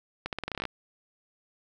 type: accelerating click train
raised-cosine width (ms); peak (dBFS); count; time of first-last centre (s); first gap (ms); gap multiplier
0.3; -16; 12; 0.26-0.653; 68; 0.86
effects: none